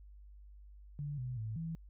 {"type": "tone with pitch steps", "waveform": "sine", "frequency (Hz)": [145.1, 125.7, 110.1, 163.4], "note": ["D3", "B2", "A2", "E3"], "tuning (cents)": [-21, 31, 2, -15], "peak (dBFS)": -37, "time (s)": [0.99, 1.75], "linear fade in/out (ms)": 0, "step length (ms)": 190, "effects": ["added 50 Hz sine -52 dBFS peak until 1.89 s"]}